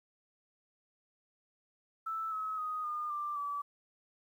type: tone with pitch steps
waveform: sine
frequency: 1318.5 / 1283.2 / 1248.8 / 1215.4 / 1182.8 / 1151.1 Hz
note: E6 / E6 / D#6 / D#6 / D6 / D6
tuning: 0 / -47 / +6 / -41 / +12 / -35 cents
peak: -34 dBFS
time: 2.06-3.62 s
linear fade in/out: 10 ms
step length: 260 ms
effects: 11-bit